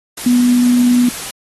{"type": "tone in noise", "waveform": "sine", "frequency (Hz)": 245.3, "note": "B3", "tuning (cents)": -12, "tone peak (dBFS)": -8, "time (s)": [0.26, 1.09], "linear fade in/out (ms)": 5, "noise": "white", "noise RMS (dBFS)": -26, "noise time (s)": [0.17, 1.31], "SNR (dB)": 15, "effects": ["AAC 32 kbps"]}